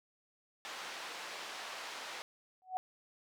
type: band-pass noise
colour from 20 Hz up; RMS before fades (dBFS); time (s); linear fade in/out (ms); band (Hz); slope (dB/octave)
pink; -45; 0.65-2.22; 0; 740 to 5200; 12
type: tone with exponential growth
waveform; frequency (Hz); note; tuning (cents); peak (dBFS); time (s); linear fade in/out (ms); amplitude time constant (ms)
sine; 745; F#5; +12; -29; 2.62-2.77; 0; 31
effects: none